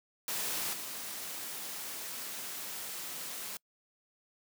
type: noise with level steps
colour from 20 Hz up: white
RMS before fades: -35 / -41 dBFS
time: 0.28-3.57 s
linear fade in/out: 2 ms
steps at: 0.73 s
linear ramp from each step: 5 ms
effects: noise-tail reverb RT60 0.1 s tail -26 dB re dry + high-pass 150 Hz 12 dB/octave